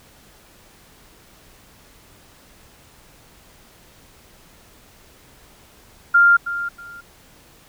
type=tone with echo; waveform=sine; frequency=1396.9 Hz; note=F6; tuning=in tune; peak=-9 dBFS; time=6.14-6.37 s; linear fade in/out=10 ms; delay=320 ms; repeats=2; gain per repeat=-13 dB; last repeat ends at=7.01 s; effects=pink hiss -50 dBFS RMS until 7.68 s